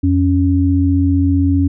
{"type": "tone pair together", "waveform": "sine", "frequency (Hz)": [87.31, 277.2], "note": ["F2", "C#4"], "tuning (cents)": [0, 0], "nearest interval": "octave + minor sixth", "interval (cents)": 2000, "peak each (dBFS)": -13, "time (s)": [0.03, 1.68], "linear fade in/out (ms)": 10, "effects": []}